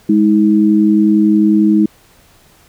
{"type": "tone pair together", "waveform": "sine", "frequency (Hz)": [207.7, 318.8], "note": ["G#3", "D#4"], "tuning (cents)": [0, 42], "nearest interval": "perfect fifth", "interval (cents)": 742, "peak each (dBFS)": -10, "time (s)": [0.09, 1.86], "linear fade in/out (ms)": 5, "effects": ["pink hiss -48 dBFS RMS until 2.68 s"]}